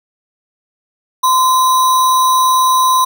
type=tone with sample-and-hold; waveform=sine; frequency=1031 Hz; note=C6; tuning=26 cents flat; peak=-8 dBFS; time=1.23-3.05 s; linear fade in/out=10 ms; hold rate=4900 Hz; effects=none